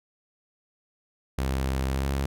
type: tone with pitch glide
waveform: sawtooth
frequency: 66.3 to 68.32 Hz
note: C2 to C#2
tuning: +23 to -25 cents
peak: -21 dBFS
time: 1.38-2.26 s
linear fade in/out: 5 ms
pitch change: +52 cents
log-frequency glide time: 1.89-2.08 s
effects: none